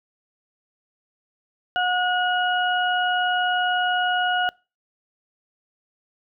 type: harmonic tone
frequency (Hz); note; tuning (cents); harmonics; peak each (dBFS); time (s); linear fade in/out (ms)
726; F#5; -33; 1 / 2 / 4; -22 / -23 / -28; 1.76-4.49; 0
effects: noise-tail reverb RT60 0.3 s tail -25 dB re dry